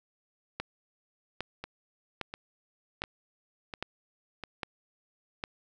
two click trains, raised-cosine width 0.3 ms, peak -17 / -22 dBFS, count 7 / 5, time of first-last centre 0.6-5.439 / 1.64-4.437 s, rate 1.24 / 1.43 Hz, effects none

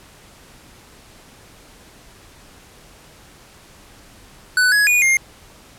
square tone with pitch steps, 1495 / 1676 / 2453 / 2122 Hz, F#6 / G#6 / D#7 / C7, +17 / +15 / -25 / +24 cents, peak -13 dBFS, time 4.57-5.17 s, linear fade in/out 2 ms, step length 150 ms, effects pink hiss -46 dBFS RMS until 5.78 s + low-pass 12000 Hz 12 dB/octave

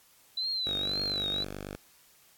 sine tone with vibrato, 3973 Hz, B7, 10 cents sharp, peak -29 dBFS, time 0.37-1.44 s, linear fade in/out 5 ms, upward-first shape triangle, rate 1.9 Hz, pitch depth 130 cents each way
5% pulse tone, 49.11 Hz, G1, 4 cents sharp, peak -27 dBFS, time 0.67-1.76 s, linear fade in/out 0 ms
effects white hiss -61 dBFS RMS until 2.37 s + AAC 64 kbps

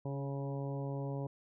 harmonic tone with a mistuned harmonic, 138.59 Hz, C#3, in tune, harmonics 1 / 2 / 3 / 4 / 5 / 6 / 7, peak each -37 / -44 / -45 / -45 / -52 / -53 / -52 dBFS, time 0.05-1.27 s, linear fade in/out 5 ms, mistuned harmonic 2, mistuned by +22 cents, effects none

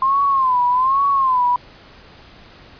sine tone with vibrato, 1046.5 Hz, C6, in tune, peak -13 dBFS, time 0.02-1.56 s, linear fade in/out 2 ms, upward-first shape sine, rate 1.2 Hz, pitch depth 120 cents each way, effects pink hiss -44 dBFS RMS until 2.79 s + resampled to 11025 Hz

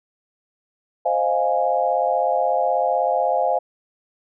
sine chord, F minor seventh, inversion second, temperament equal, 523.3 / 622.3 / 698.5 / 830.6 Hz, C5 / Eb5 / F5 / Ab5, 0 / 0 / 0 / 0 cents, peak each -23 / -24 / -21 / -23 dBFS, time 1.05-3.59 s, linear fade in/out 10 ms, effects none

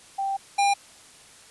sine / square tone pair in turn, 784 / 802.3 Hz, G5 / G5, 0 / +40 cents, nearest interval unison, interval 40 cents, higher second, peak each -24 / -19 dBFS, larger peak second, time 0.18-0.37 / 0.58-0.74 s, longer first, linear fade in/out 10 ms, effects white hiss -50 dBFS RMS until 1.5 s + resampled to 24000 Hz

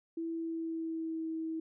sine tone with pitch glide, 329.9 to 322.2 Hz, E4 to E4, +1 to -39 cents, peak -34 dBFS, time 0.17-1.6 s, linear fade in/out 5 ms, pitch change -40 cents, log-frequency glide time 0.3-1.28 s, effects none

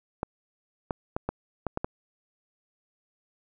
clicks, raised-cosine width 1 ms, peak -14 dBFS, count 7, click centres 0.231 / 0.908 / 1.165 / 1.29 / 1.667 / 1.774 / 1.845 s, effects none

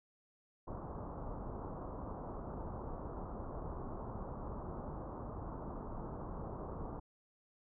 pink low-pass noise, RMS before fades -44 dBFS, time 0.67-7 s, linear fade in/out 10 ms, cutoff 1200 Hz, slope 48 dB/octave, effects none

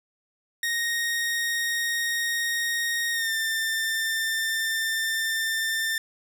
sawtooth tone with pitch glide, 1864.7 to 1790.8 Hz, A#6 to A6, 0 to +30 cents, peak -21 dBFS, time 0.63-5.98 s, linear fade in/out 2 ms, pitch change -70 cents, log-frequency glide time 3.13-3.33 s, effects none

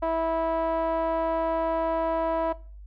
5% pulse tone with low-pass filter, 326.8 Hz, E4, 15 cents flat, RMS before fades -26 dBFS, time 0.02-2.53 s, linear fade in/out 10 ms, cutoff 780 Hz, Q 4.1, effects noise-tail reverb RT60 0.4 s tail -19 dB re dry + added 50 Hz sine -41 dBFS peak until 2.86 s

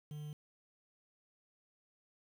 triangle tone with quantisation, 149.9 Hz, D3, 36 cents sharp, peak -40 dBFS, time 0.11-0.33 s, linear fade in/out 2 ms, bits 10, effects none

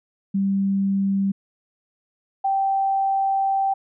sine tone pair in turn, 196 / 779.9 Hz, G3 / G5, 0 / -9 cents, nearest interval 2 octaves, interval 2391 cents, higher second, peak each -18 dBFS, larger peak neither, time 0.34-1.32 / 2.44-3.74 s, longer second, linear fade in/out 10 ms, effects none

